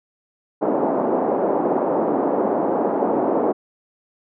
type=band-pass noise; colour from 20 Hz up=pink; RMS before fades=-20 dBFS; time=0.61-3.53 s; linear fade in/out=20 ms; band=260 to 840 Hz; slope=24 dB/octave; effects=none